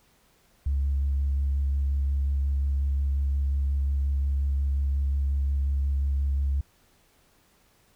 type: tone with vibrato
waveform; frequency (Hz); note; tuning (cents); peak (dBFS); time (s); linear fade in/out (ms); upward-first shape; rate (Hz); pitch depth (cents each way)
sine; 69.3; C#2; 0; -21; 0.66-6.61; 5; square; 5.6; 12
effects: tanh soft clip ceiling -19 dBFS + pink hiss -63 dBFS RMS until 7.95 s